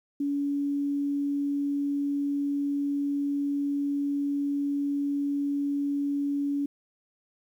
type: tone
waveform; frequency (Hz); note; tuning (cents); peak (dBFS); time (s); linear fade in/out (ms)
sine; 284; C#4; +42; -25; 0.2-6.66; 5
effects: 10-bit